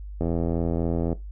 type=click train; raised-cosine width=2 ms; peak=-13 dBFS; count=78; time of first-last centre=0.21-1.129 s; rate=83.8 Hz; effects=noise-tail reverb RT60 0.2 s tail -17 dB re dry + added 50 Hz sine -34 dBFS peak until 1.31 s